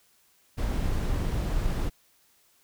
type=noise; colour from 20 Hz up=brown; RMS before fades=-27 dBFS; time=0.57-1.9 s; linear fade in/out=20 ms; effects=white hiss -64 dBFS RMS until 2.63 s